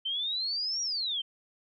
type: exponential two-way sweep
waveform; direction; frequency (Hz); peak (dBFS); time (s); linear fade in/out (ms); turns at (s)
sine; up then down; 3067 to 5740 to 3067; -29; 0.05-1.22; 10; 0.82
effects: none